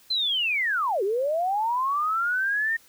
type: linear two-way sweep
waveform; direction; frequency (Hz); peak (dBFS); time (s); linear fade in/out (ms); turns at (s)
sine; down then up; 4143 to 370.8 to 1847; -22; 0.1-2.77; 10; 1.03
effects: white hiss -56 dBFS RMS until 2.88 s